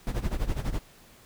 brown noise with tremolo, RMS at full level -25 dBFS, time 0.07-0.79 s, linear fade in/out 0 ms, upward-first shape sine, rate 12 Hz, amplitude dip 85%, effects pink hiss -55 dBFS RMS until 1.25 s

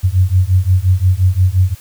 sine beating tone pair, 89.8 / 95.5 Hz, F2 / G2, +49 / -45 cents, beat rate 5.7 Hz, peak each -12 dBFS, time 0.03-1.75 s, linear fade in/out 20 ms, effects white hiss -42 dBFS RMS until 1.8 s

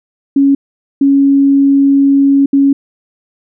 sine tone bursts at uneven times, 277.2 Hz, C#4, in tune, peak -5 dBFS, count 3, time 0.36-0.55 / 1.01-2.46 / 2.53-2.73 s, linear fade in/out 5 ms, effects none

